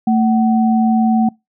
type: tone pair together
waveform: sine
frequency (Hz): 223.5 / 751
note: A3 / F#5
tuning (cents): +27 / +26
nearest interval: octave + major sixth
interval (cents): 2099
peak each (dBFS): -11 / -18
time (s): 0.07-1.29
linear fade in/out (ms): 5
effects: noise-tail reverb RT60 0.2 s tail -25 dB re dry